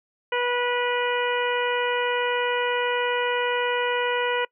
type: harmonic tone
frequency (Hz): 488.4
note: B4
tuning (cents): -19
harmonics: 1 / 2 / 3 / 4 / 5 / 6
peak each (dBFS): -25 / -28 / -30 / -31 / -32 / -33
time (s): 0.32-4.45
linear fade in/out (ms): 5
effects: noise-tail reverb RT60 0.1 s tail -24 dB re dry